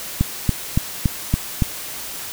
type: click train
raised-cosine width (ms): 5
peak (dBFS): -3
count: 6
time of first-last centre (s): 0.21-1.622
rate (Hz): 3.54
effects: white hiss -31 dBFS RMS until 2.32 s